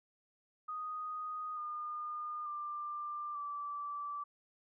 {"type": "tone with pitch steps", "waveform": "sine", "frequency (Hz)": [1243, 1215.3, 1188.2, 1161.8], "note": ["D#6", "D#6", "D6", "D6"], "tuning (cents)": [-2, -41, 20, -19], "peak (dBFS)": -38, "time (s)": [0.68, 4.24], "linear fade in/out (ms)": 10, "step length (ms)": 890, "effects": []}